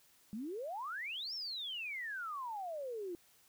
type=exponential two-way sweep; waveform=sine; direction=up then down; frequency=199.2 to 5560 to 335.2 Hz; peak=-39 dBFS; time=0.33-3.15 s; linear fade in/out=0 ms; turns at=1.34 s; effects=white hiss -67 dBFS RMS until 3.48 s